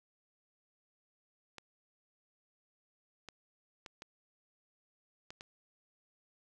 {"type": "clicks", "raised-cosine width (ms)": 0.2, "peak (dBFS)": -29, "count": 6, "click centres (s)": [1.583, 3.287, 3.862, 4.021, 5.305, 5.409], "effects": []}